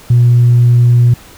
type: tone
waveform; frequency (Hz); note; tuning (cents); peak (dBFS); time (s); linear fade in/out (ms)
sine; 120.7; B2; -39; -3; 0.1-1.14; 5
effects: tanh soft clip ceiling -1 dBFS + pink hiss -38 dBFS RMS until 1.37 s